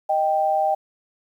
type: tone pair together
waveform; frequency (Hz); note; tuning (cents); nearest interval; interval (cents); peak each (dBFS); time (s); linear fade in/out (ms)
sine; 622.3 / 784; D#5 / G5; 0 / 0; major third; 400; -22 / -19; 0.09-0.75; 10
effects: 9-bit